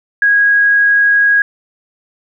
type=tone; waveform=sine; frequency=1648 Hz; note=G#6; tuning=14 cents flat; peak=-7 dBFS; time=0.22-1.42 s; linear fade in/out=2 ms; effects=none